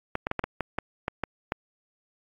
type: clicks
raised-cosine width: 0.5 ms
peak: -12 dBFS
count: 10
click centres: 0.154 / 0.269 / 0.314 / 0.393 / 0.44 / 0.607 / 0.786 / 1.081 / 1.237 / 1.521 s
effects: AAC 48 kbps